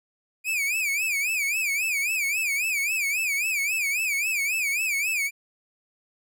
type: tone with vibrato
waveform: 45% pulse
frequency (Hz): 2406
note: D7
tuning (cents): +41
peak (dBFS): -23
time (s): 0.44-5.31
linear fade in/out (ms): 50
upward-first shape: sine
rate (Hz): 3.7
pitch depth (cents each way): 160
effects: none